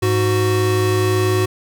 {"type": "tone pair together", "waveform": "square", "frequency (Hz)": [103.83, 370], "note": ["G#2", "F#4"], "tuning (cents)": [0, 0], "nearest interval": "octave + minor seventh", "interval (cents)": 2200, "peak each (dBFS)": -18, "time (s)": [0.02, 1.46], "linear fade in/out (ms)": 10, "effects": []}